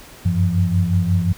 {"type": "tone cluster", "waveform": "sine", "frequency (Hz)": [91.8, 97.4, 171.6], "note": ["F#2", "G2", "F3"], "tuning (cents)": [-13, -11, -30], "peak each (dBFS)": -19, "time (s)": [0.25, 1.33], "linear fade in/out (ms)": 10, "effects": ["pink hiss -42 dBFS RMS until 1.37 s"]}